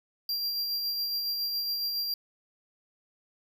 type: tone with tremolo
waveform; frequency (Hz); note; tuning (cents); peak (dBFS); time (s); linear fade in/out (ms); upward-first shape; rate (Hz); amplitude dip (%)
square; 4750; D8; +19; -28; 0.29-2.14; 2; sine; 7.2; 30
effects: 11-bit